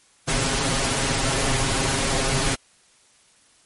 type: noise with comb filter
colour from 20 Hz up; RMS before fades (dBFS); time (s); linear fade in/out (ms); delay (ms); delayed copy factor
pink; -22; 0.27-2.56; 20; 7.4; +0.95
effects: white hiss -57 dBFS RMS until 3.65 s + MP3 48 kbps